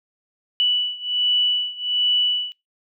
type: beating tone pair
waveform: sine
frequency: 2960 / 2961.3 Hz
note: F#7 / F#7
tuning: 0 / +1 cents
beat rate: 1.3 Hz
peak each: -20 / -22 dBFS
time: 0.6-2.52 s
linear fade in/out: 0 ms
effects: noise-tail reverb RT60 0.2 s tail -22 dB re dry